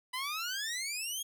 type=exponential sweep; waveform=15% pulse; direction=up; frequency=987.8 to 3322 Hz; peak=-28 dBFS; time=0.13-1.23 s; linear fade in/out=10 ms; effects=none